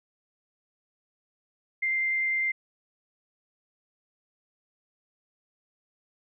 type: tone with vibrato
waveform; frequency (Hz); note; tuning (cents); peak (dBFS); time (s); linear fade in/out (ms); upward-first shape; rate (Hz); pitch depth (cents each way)
sine; 2093; C7; 0; -24; 1.82-2.52; 10; triangle; 10; 8
effects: none